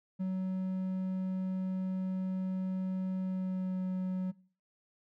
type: tone with pitch glide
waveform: triangle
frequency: 187.2 to 185.48 Hz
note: F#3 to F#3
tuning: +20 to +5 cents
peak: -29 dBFS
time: 0.19-4.32 s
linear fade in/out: 20 ms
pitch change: -15 cents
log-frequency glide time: 3.19-3.81 s
effects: noise-tail reverb RT60 0.5 s tail -23 dB re dry